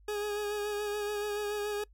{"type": "tone with vibrato", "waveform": "40% pulse", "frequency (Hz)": 415.3, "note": "G#4", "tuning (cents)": 0, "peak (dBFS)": -31, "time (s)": [0.08, 1.84], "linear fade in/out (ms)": 5, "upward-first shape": "sine", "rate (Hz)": 7, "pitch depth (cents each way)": 24, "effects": ["noise-tail reverb RT60 0.1 s tail -24 dB re dry", "added 50 Hz sine -56 dBFS peak until 1.93 s"]}